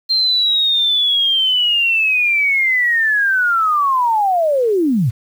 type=linear sweep; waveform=sine; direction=down; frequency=4186 to 98 Hz; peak=-12 dBFS; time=0.09-5.11 s; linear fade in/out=20 ms; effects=7-bit